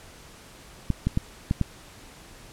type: clicks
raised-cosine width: 5 ms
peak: -10 dBFS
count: 5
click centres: 0.903 / 1.07 / 1.174 / 1.511 / 1.613 s
effects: pink hiss -48 dBFS RMS until 2.52 s + low-pass 11000 Hz 12 dB/octave